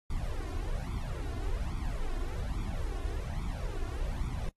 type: noise with flanger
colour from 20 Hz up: brown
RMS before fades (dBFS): -34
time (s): 0.1-4.49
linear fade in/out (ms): 2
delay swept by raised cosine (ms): 0.86 to 2.86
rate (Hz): 1.2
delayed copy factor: +1
effects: noise-tail reverb RT60 0.1 s tail -22 dB re dry + AAC 32 kbps